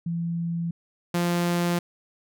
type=tone pair in turn; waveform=sine / sawtooth; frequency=168.9 / 173.75 Hz; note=E3 / F3; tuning=+42 / -9 cents; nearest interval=unison; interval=49 cents; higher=second; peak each=-25 / -18 dBFS; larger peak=second; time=0.06-0.71 / 1.14-1.79 s; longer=neither; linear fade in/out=5 ms; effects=none